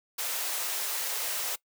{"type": "high-pass noise", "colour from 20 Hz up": "white", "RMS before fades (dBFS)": -32, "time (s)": [0.18, 1.56], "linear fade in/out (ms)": 10, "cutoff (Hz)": 420, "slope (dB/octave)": 24, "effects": ["noise-tail reverb RT60 0.1 s tail -21 dB re dry"]}